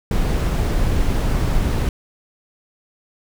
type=noise; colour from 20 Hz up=brown; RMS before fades=-18 dBFS; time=0.11-1.89 s; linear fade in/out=2 ms; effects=none